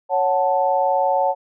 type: chord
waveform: sine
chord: F# minor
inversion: second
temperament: equal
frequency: 554.4 / 740 / 880 Hz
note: C#5 / F#5 / A5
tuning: 0 / 0 / 0 cents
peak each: -20 dBFS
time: 0.09-1.35 s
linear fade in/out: 50 ms
effects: none